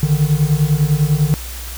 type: beating tone pair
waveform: triangle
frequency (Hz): 144.8 / 154.8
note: D3 / D#3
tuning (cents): -24 / -9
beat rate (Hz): 10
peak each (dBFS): -13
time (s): 0.03-1.34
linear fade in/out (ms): 0
effects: added 60 Hz sine -28 dBFS peak until 1.77 s + white hiss -32 dBFS RMS until 1.77 s